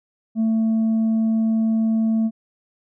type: tone with tanh clipping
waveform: sine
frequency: 222.8 Hz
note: A3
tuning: 22 cents sharp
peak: -17 dBFS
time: 0.35-2.31 s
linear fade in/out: 50 ms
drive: 2 dB
effects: none